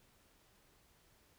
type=silence; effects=pink hiss -69 dBFS RMS until 1.38 s